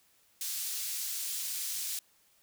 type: high-pass noise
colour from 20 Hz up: pink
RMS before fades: -36 dBFS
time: 0.41-1.99 s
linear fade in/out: 2 ms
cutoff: 5200 Hz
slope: 12 dB/octave
effects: white hiss -67 dBFS RMS until 2.42 s